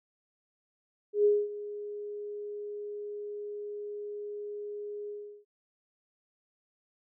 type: tone with ADSR envelope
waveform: sine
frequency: 414.1 Hz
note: G#4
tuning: 5 cents flat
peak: -19 dBFS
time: 1.13-5.45 s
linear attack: 120 ms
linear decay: 230 ms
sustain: -17 dB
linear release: 360 ms
effects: none